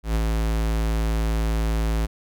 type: tone with ADSR envelope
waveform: square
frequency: 55 Hz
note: A1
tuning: in tune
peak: -19 dBFS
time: 0.03-2.07 s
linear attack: 120 ms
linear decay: 31 ms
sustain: -2 dB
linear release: 21 ms
effects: none